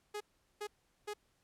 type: tone bursts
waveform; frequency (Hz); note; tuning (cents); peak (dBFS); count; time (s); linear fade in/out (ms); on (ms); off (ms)
sawtooth; 417.1; G#4; +7; -35; 3; 0.14-1.138; 10; 66; 400
effects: pink hiss -75 dBFS RMS until 1.43 s + low-pass 12000 Hz 12 dB/octave